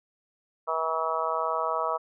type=harmonic tone; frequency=161.4 Hz; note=E3; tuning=36 cents flat; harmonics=3 / 4 / 5 / 6 / 7 / 8; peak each=-34 / -31 / -37 / -32 / -31 / -32 dBFS; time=0.67-1.98 s; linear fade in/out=20 ms; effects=none